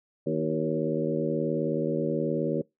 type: harmonic tone with a mistuned harmonic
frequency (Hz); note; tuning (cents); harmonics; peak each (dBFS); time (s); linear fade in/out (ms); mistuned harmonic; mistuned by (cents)
78.8; D#2; +23; 2 / 3 / 4 / 5 / 6 / 7; -32 / -32 / -32 / -32 / -32 / -32; 0.26-2.62; 10; 5; -39
effects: noise-tail reverb RT60 0.2 s tail -24 dB re dry